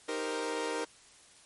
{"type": "chord", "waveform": "sawtooth", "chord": "C minor seventh", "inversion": "first", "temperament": "equal", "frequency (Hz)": [311.1, 392, 466.2, 523.3], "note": ["Eb4", "G4", "Bb4", "C5"], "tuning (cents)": [0, 0, 0, 0], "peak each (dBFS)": [-35, -37, -31, -37], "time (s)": [0.08, 0.85], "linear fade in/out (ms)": 10, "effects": ["white hiss -58 dBFS RMS until 1.45 s", "MP3 48 kbps"]}